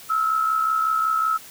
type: tone pair together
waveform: sine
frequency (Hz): 1300 / 1365.4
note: E6 / F6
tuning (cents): -24 / -40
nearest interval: minor second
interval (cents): 84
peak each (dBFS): -19 / -27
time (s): 0.09-1.38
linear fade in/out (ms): 20
effects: white hiss -43 dBFS RMS until 1.5 s